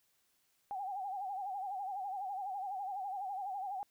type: tone with vibrato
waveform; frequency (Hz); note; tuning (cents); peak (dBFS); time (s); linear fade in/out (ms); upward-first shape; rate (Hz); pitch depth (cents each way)
sine; 780; G5; -9; -37; 0.71-3.83; 0; sine; 12; 95
effects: white hiss -75 dBFS RMS until 3.9 s